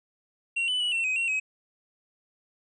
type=tone with pitch steps; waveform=triangle; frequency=2743 / 2996 / 2938 / 2706 / 2523 / 2732 / 2543 Hz; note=F7 / F#7 / F#7 / E7 / D#7 / F7 / D#7; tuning=-32 / +21 / -13 / +45 / +23 / -39 / +37 cents; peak=-23 dBFS; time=0.56-1.4 s; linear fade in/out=10 ms; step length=120 ms; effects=resampled to 24000 Hz